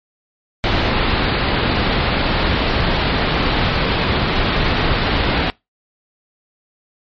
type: low-pass noise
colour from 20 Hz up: pink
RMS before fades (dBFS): -17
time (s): 0.64-5.5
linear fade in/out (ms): 0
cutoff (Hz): 4400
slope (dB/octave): 48
effects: noise-tail reverb RT60 0.2 s tail -23 dB re dry + MP3 32 kbps